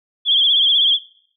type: tone with vibrato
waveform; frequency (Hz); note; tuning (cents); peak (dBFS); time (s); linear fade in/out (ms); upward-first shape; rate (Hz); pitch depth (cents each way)
sine; 3306; G#7; -9; -11; 0.25-0.99; 50; sine; 16; 79
effects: noise-tail reverb RT60 0.6 s tail -20 dB re dry